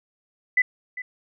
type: tone with echo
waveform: sine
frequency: 2000 Hz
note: B6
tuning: 21 cents sharp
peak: -15 dBFS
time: 0.57-0.62 s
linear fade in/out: 5 ms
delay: 400 ms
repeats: 1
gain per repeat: -15 dB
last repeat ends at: 1.02 s
effects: none